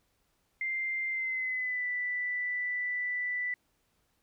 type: tone with pitch glide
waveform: sine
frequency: 2093 to 1979 Hz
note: C7 to B6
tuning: 0 to +3 cents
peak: -30 dBFS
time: 0.61-3.54 s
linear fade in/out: 2 ms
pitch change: -97 cents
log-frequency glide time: 1.09-1.87 s
effects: pink hiss -74 dBFS RMS until 4.22 s